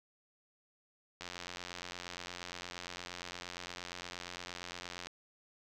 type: click train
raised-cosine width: 0.2 ms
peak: -25 dBFS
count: 343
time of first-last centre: 1.21-5.07 s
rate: 88.6 Hz
effects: none